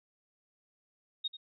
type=tone with echo; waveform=sine; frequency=3729 Hz; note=A#7; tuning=in tune; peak=-31 dBFS; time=1.24-1.28 s; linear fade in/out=10 ms; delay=90 ms; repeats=1; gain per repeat=-12 dB; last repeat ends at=1.37 s; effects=none